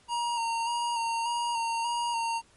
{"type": "tone with vibrato", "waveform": "square", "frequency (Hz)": 934, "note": "A#5", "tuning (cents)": 3, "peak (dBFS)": -28, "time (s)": [0.08, 2.42], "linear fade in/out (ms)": 50, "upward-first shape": "square", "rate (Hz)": 1.7, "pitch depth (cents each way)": 26, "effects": ["pink hiss -61 dBFS RMS until 2.56 s", "MP3 48 kbps"]}